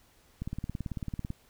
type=click train; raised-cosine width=5 ms; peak=-22 dBFS; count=17; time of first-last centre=0.42-1.304 s; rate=18.1 Hz; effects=pink hiss -63 dBFS RMS until 1.49 s